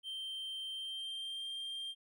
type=tone with pitch glide; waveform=triangle; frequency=3136 to 3183 Hz; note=G7 to G7; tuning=0 to +26 cents; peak=-38 dBFS; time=0.03-1.95 s; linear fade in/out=50 ms; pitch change=+26 cents; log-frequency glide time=0.72-1.49 s; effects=none